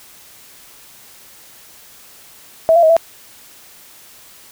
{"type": "tone with pitch steps", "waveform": "sine", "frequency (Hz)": [651, 684, 636, 664], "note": ["E5", "F5", "D#5", "E5"], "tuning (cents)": [-22, -36, 38, 12], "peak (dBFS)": -7, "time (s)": [2.69, 2.966], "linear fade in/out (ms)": 0, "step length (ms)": 69, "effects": ["white hiss -43 dBFS RMS until 4.51 s"]}